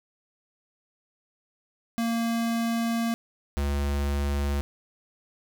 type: tone pair in turn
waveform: square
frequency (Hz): 230.8 / 71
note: A#3 / C#2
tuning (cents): -17 / +42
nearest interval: octave + minor sixth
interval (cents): 2041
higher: first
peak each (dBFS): -25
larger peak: neither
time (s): 1.98-3.14 / 3.57-4.61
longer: first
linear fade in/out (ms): 0
effects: 11-bit